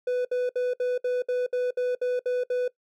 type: tone bursts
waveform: triangle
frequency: 496.9 Hz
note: B4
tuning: 11 cents sharp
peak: -21 dBFS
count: 11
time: 0.07-2.68 s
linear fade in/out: 5 ms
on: 180 ms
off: 63 ms
effects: noise-tail reverb RT60 0.1 s tail -20 dB re dry